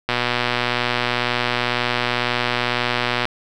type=click train; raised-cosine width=0.3 ms; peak=-3 dBFS; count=387; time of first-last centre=0.09-3.254 s; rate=122 Hz; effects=none